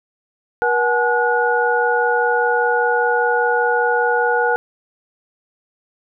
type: tone cluster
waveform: sine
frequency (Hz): 479.2 / 749 / 854 / 1453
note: A#4 / F#5 / G#5 / F#6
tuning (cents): +48 / +21 / +48 / -32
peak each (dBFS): -18 / -23 / -20 / -19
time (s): 0.62-4.56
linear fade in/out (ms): 0
effects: none